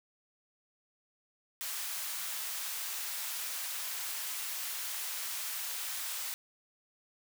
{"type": "high-pass noise", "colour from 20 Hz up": "white", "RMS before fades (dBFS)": -38, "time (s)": [1.61, 6.34], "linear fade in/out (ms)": 0, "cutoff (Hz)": 940, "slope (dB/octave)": 12, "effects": []}